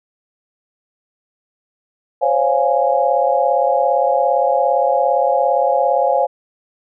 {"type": "chord", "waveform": "sine", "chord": "Db major seventh", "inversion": "third", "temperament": "equal with one note detuned", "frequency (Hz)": [523.3, 560.8, 698.5, 830.6], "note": ["C5", "Db5", "F5", "Ab5"], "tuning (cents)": [0, 20, 0, 0], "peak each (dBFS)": -18, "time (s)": [2.21, 6.27], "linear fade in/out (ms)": 20, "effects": []}